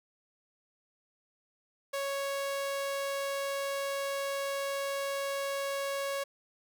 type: tone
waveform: sawtooth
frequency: 554.4 Hz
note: C#5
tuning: in tune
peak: -28 dBFS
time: 1.93-6.24 s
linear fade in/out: 10 ms
effects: none